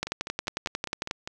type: two click trains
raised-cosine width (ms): 0.2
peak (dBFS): -11 / -17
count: 13 / 7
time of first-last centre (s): 0.03-1.111 / 0.07-1.275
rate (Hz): 11.1 / 4.98
effects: none